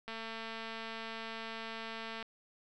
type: click train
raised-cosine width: 0.3 ms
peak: -27 dBFS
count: 484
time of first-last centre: 0.08-2.227 s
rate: 225 Hz
effects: none